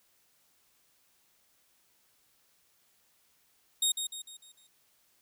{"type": "tone with echo", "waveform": "20% pulse", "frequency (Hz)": 3729, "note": "A#7", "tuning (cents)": 0, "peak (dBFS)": -19, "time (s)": [3.82, 3.92], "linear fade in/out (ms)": 5, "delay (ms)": 150, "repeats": 5, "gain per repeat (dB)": -7, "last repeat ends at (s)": 4.67, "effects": ["white hiss -69 dBFS RMS until 5.21 s"]}